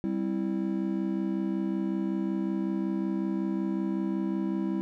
triangle chord, C major, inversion second, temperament just, 196.22 / 261.6 / 327 Hz, G3 / C4 / E4, +2 / 0 / -14 cents, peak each -28 / -33 / -29 dBFS, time 0.04-4.81 s, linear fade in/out 0 ms, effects none

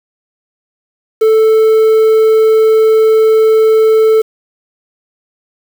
triangle tone with quantisation, 440 Hz, A4, in tune, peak -3 dBFS, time 1.21-4.22 s, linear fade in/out 10 ms, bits 5, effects none

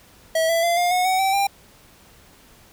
square tone with pitch steps, 647 / 666.3 / 686.3 / 706.8 / 727.9 / 749.7 / 772.1 / 795.2 Hz, E5 / E5 / F5 / F5 / F#5 / F#5 / G5 / G5, -32 / +18 / -30 / +21 / -29 / +23 / -26 / +25 cents, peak -18 dBFS, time 0.35-1.47 s, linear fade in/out 5 ms, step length 140 ms, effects pink hiss -51 dBFS RMS until 2.72 s

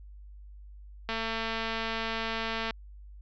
click train, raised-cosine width 0.3 ms, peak -17 dBFS, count 365, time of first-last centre 1.09-2.708 s, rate 225 Hz, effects added 50 Hz sine -45 dBFS peak until 3.21 s + resampled to 16000 Hz

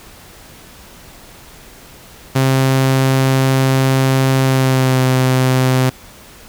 sawtooth tone with pitch glide, 132.9 to 129.42 Hz, C3 to C3, +27 to -19 cents, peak -7 dBFS, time 2.35-5.9 s, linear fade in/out 10 ms, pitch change -46 cents, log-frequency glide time 4.41-5.02 s, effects pink hiss -40 dBFS RMS until 6.48 s

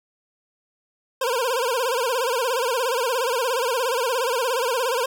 25% pulse tone with vibrato, 494.4 Hz, B4, 2 cents sharp, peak -17 dBFS, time 1.21-5.06 s, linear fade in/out 5 ms, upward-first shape sine, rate 17 Hz, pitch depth 140 cents each way, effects none

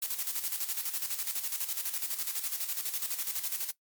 blue noise with tremolo, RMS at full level -32 dBFS, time 0.02-3.71 s, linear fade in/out 5 ms, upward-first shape square, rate 12 Hz, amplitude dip 60%, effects noise-tail reverb RT60 0.1 s tail -17 dB re dry + MP3 96 kbps

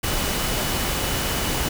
sine tone in noise, 2960 Hz, F#7, in tune, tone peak -35 dBFS, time 0.03-1.69 s, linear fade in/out 10 ms, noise pink, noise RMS -24 dBFS, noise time 0.03-1.69 s, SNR -14 dB, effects none

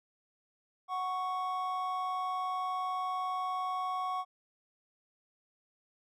triangle tone pair together, 740 / 1108.7 Hz, F#5 / C#6, 0 / 0 cents, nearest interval perfect fifth, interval 700 cents, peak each -34 / -32 dBFS, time 0.88-4.25 s, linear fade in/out 50 ms, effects none

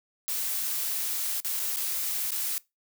blue noise with dropouts, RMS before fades -30 dBFS, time 0.28-2.58 s, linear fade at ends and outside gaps 0 ms, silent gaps 1.402-1.447 / 1.595-1.599 / 1.761-1.769 / 2.307-2.318 s, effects noise-tail reverb RT60 0.2 s tail -21 dB re dry

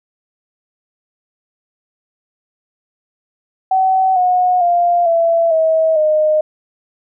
sine tone with pitch steps, 758 / 727.1 / 697.5 / 669.1 / 641.8 / 615.7 Hz, F#5 / F#5 / F5 / E5 / E5 / D#5, +42 / -30 / -2 / +26 / -46 / -18 cents, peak -10 dBFS, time 3.71-6.41 s, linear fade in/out 5 ms, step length 450 ms, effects none

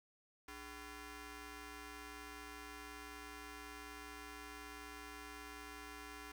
10% pulse ring-modulated tone, 354.7 Hz, F4, 27 cents sharp, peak -38 dBFS, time 0.48-6.32 s, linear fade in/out 5 ms, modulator 650 Hz, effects none

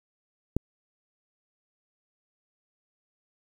click, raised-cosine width 3 ms, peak -11 dBFS, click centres 0.566 s, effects 8-bit

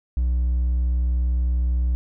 sine tone with hard clipping, 61.74 Hz, B1, in tune, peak -19 dBFS, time 0.17-1.95 s, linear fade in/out 0 ms, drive 2 dB, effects none

